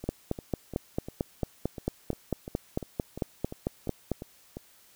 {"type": "two click trains", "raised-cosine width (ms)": 2, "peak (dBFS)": [-14, -24], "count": [19, 14], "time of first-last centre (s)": [[0.09, 4.117], [0.04, 4.57]], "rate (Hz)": [4.47, 2.87], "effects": ["white hiss -59 dBFS RMS until 4.95 s"]}